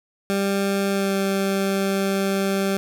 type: tone with pitch glide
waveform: 20% pulse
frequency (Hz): 197.4 to 195.25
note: G3 to G3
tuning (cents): +12 to -7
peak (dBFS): -15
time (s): 0.3-2.77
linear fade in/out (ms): 0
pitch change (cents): -19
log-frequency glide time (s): 0.89-1.15
effects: none